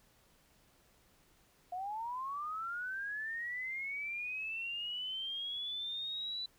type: linear sweep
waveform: sine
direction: up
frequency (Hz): 703 to 3992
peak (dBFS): -37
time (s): 1.72-6.46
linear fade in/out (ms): 5
effects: pink hiss -68 dBFS RMS until 6.58 s